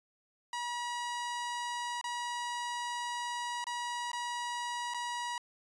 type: tone with dropouts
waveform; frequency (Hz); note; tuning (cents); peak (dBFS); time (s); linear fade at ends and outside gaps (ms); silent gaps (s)
sawtooth; 963; B5; -44; -31; 0.53-5.38; 2; 2.013-2.041 / 3.642-3.668 / 4.117-4.131 / 4.938-4.944
effects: resampled to 22050 Hz